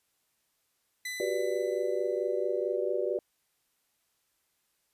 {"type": "tone with exponential decay", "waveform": "sawtooth", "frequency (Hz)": 2002, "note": "B6", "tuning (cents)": 23, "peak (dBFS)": -30, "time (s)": [1.05, 2.76], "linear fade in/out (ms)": 5, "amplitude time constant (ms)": 370}
{"type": "chord", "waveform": "sine", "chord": "G major seventh", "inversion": "third", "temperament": "just", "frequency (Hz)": [367.5, 392, 490, 588], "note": ["F#4", "G4", "B4", "D5"], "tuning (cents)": [-12, 0, -14, 2], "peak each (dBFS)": -33, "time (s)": [1.2, 3.19], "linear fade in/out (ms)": 2}
{"effects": ["white hiss -75 dBFS RMS until 4.93 s", "resampled to 32000 Hz"]}